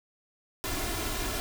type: noise with comb filter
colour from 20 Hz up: pink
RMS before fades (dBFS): -32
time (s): 0.64-1.4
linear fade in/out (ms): 0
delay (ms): 2.9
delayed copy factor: +0.65
effects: none